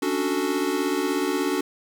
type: chord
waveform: square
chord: D major seventh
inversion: third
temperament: equal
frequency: 277.2 / 293.7 / 370 / 440 Hz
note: C#4 / D4 / F#4 / A4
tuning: 0 / 0 / 0 / 0 cents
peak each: -30 / -28 / -27 / -31 dBFS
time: 0.02-1.61 s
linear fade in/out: 5 ms
effects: none

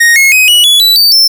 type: tone with pitch steps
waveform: 45% pulse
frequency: 1866 / 2168 / 2520 / 2928 / 3403 / 3954 / 4595 / 5339 Hz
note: A#6 / C#7 / D#7 / F#7 / G#7 / B7 / D8 / E8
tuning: +1 / -39 / +21 / -19 / +41 / +1 / -39 / +21 cents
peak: -3 dBFS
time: 0-1.28 s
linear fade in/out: 10 ms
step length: 160 ms
effects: none

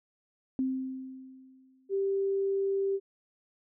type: tone with exponential decay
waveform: sine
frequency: 261.6 Hz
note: C4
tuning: in tune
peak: -25 dBFS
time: 0.59-1.93 s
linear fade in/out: 1 ms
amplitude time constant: 290 ms
type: tone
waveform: sine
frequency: 392 Hz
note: G4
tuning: in tune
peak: -26 dBFS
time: 1.89-3 s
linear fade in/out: 50 ms
effects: none

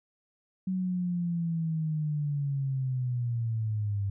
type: linear sweep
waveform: sine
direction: down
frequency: 188.2 to 98 Hz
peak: -27 dBFS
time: 0.67-4.1 s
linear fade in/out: 5 ms
effects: none

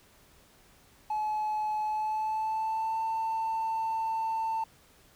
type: tone with pitch glide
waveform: triangle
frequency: 855 to 893.4 Hz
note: A5 to A5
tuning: -50 to +26 cents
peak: -25 dBFS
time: 1.1-4.64 s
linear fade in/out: 5 ms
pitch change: +76 cents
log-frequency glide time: 1.83-3.02 s
effects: tanh soft clip ceiling -24 dBFS + pink hiss -60 dBFS RMS until 5.15 s

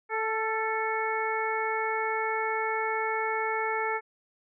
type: harmonic tone with a mistuned harmonic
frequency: 440 Hz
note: A4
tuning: in tune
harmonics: 1 / 2 / 3 / 4 / 5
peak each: -32 / -31 / -34 / -35 / -34 dBFS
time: 0.09-4.01 s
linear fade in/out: 50 ms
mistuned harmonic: 3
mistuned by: +29 cents
effects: none

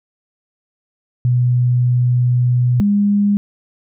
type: tone pair in turn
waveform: sine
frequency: 123.47 / 203.6 Hz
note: B2 / G#3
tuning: 0 / -34 cents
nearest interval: major sixth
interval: 866 cents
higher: second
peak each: -11 dBFS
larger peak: neither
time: 1.25-2.8 / 2.8-3.37 s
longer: first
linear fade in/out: 0 ms
effects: none

